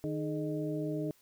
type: harmonic tone with a mistuned harmonic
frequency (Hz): 153.7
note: D#3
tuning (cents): -21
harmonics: 1 / 2 / 3 / 4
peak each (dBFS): -37 / -35 / -39 / -41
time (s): 0.04-1.11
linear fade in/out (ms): 0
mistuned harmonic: 3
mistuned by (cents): -150
effects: white hiss -66 dBFS RMS until 1.21 s